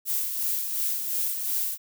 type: noise with tremolo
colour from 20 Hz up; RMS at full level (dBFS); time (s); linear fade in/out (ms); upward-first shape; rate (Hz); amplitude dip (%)
violet; -26; 0.05-1.78; 50; sine; 2.8; 45
effects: none